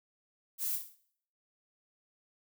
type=noise with echo; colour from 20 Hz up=violet; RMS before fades=-34 dBFS; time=0.58-0.8 s; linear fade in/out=50 ms; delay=56 ms; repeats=3; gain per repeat=-9 dB; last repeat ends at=0.968 s; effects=noise-tail reverb RT60 0.6 s tail -17 dB re dry